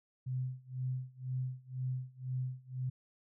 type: tone with tremolo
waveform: sine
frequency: 128.4 Hz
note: C3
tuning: 32 cents flat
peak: -32 dBFS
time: 0.26-2.9 s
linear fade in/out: 10 ms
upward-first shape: sine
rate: 2 Hz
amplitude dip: 95%
effects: none